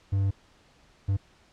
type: tone bursts at uneven times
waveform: triangle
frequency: 98 Hz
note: G2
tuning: in tune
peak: -20 dBFS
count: 2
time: 0.12-0.31 / 1.08-1.17 s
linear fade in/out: 10 ms
effects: pink hiss -60 dBFS RMS until 1.52 s + low-pass 6000 Hz 12 dB/octave